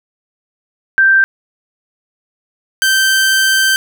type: tone pair in turn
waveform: sine / sawtooth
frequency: 1568 / 1556.3 Hz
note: G6 / G6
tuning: 0 / -13 cents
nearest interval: unison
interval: 13 cents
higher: first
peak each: -6 dBFS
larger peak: neither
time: 0.98-1.24 / 2.82-3.76 s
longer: second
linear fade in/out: 0 ms
effects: none